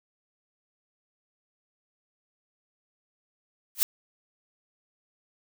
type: noise with exponential growth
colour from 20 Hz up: blue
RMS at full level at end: -17 dBFS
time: 3.75-3.83 s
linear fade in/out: 0 ms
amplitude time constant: 17 ms
effects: none